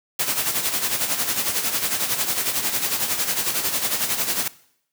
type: noise with tremolo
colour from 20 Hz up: white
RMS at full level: -21 dBFS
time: 0.19-4.48 s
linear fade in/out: 5 ms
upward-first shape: sine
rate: 11 Hz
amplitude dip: 60%
effects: noise-tail reverb RT60 0.7 s tail -20 dB re dry + high-pass 100 Hz 12 dB/octave